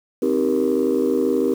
sine chord, C minor seventh, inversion none, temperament just, 261.6 / 314 / 392.4 / 470.9 Hz, C4 / Eb4 / G4 / Bb4, 0 / +16 / +2 / +18 cents, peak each -21 / -22 / -20 / -21 dBFS, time 0.22-1.54 s, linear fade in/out 5 ms, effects tanh soft clip ceiling -10 dBFS + 7-bit

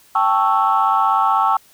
sine chord, A dominant seventh, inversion third, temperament equal, 784 / 880 / 1108.7 / 1318.5 Hz, G5 / A5 / C#6 / E6, 0 / 0 / 0 / 0 cents, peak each -18 dBFS, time 0.15-1.57 s, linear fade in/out 5 ms, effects tanh soft clip ceiling -5 dBFS + white hiss -51 dBFS RMS until 1.73 s

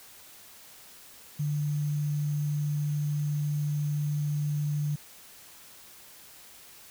sine tone with sample-and-hold, 147.7 Hz, D3, 10 cents sharp, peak -26 dBFS, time 1.39-4.96 s, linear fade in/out 10 ms, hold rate 6300 Hz, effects white hiss -51 dBFS RMS until 6.9 s

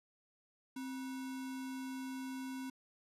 sine tone with sample-and-hold, 262.3 Hz, C4, 4 cents sharp, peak -40 dBFS, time 0.76-2.7 s, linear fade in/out 5 ms, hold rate 1225 Hz, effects resampled to 32000 Hz

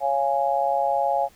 sine chord, Db major, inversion none, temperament just, 554.4 / 693 / 831.5 Hz, Db5 / F5 / Ab5, 0 / -14 / +2 cents, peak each -25 / -24 / -23 dBFS, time 0-1.29 s, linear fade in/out 50 ms, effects pink hiss -55 dBFS RMS until 1.35 s

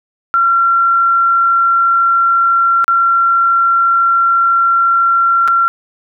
sine tone with dropouts, 1367 Hz, F6, 37 cents flat, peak -8 dBFS, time 0.34-5.68 s, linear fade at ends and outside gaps 0 ms, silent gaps 2.843-2.88 / 5.477-5.482 s, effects none

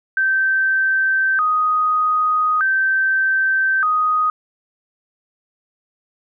sine tone with vibrato, 1392 Hz, F6, 6 cents flat, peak -14 dBFS, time 0.17-4.3 s, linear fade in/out 2 ms, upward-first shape square, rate 0.41 Hz, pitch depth 190 cents each way, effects none

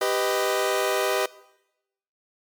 sawtooth chord, G augmented, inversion none, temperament equal with one note detuned, 392 / 497.9 / 622.3 Hz, G4 / B4 / D#5, 0 / +14 / 0 cents, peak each -22 dBFS, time 0.01-1.26 s, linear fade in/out 5 ms, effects noise-tail reverb RT60 0.9 s tail -20 dB re dry + MP3 96 kbps

